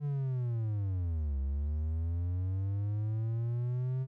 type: linear two-way sweep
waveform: triangle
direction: down then up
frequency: 147.8 to 66.8 to 132.1 Hz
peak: -28 dBFS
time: 0-4.07 s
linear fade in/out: 50 ms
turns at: 1.39 s
effects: none